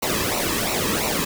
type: noise with flanger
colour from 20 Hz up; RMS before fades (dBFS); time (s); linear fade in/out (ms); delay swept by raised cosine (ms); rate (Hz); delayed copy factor
pink; -23; 0.02-1.25; 10; 0.6 to 1.42; 2.9; -0.75
effects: none